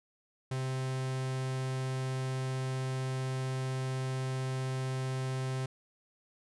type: tone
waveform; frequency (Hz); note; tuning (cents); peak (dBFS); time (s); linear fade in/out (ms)
45% pulse; 130.81; C3; 0; -32; 0.51-5.66; 5
effects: resampled to 24000 Hz